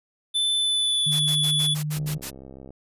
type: tone with pitch glide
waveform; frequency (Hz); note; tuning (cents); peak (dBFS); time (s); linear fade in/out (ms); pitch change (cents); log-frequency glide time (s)
square; 3520 to 3434; A7 to A7; 0 to -43; -21; 0.34-1.75; 20; -43; 0.56-1.25
type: tone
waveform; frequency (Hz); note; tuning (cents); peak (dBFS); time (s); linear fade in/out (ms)
sine; 151; D3; +48; -25; 1.06-2.18; 10
type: noise bursts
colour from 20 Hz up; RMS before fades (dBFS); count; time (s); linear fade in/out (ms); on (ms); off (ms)
white; -33; 8; 1.11-2.308; 20; 92; 66
type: click train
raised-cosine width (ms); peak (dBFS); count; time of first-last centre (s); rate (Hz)
2; -29; 50; 1.97-2.706; 66.6
effects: resampled to 32000 Hz